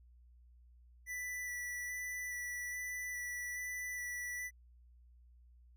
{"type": "tone with vibrato", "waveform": "square", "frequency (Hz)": 1970, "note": "B6", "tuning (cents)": -5, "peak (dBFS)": -40, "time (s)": [1.06, 4.51], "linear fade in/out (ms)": 50, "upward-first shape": "square", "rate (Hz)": 1.2, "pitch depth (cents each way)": 10, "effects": ["added 60 Hz sine -59 dBFS peak until 5.76 s"]}